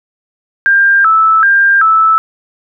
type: tone with vibrato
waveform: sine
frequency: 1447 Hz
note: F#6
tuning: 39 cents flat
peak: -5 dBFS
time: 0.66-2.18 s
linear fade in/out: 0 ms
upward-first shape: square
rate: 1.3 Hz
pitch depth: 170 cents each way
effects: none